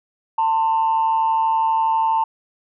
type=tone pair together; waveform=sine; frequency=894.2 / 1046.5 Hz; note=A5 / C6; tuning=+28 / 0 cents; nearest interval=minor third; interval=272 cents; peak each=-15 / -24 dBFS; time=0.38-2.24 s; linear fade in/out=5 ms; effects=tanh soft clip ceiling -10 dBFS